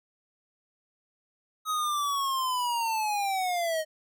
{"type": "linear sweep", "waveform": "square", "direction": "down", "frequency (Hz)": [1270, 618], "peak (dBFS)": -27, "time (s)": [1.65, 3.85], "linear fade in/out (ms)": 50, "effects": []}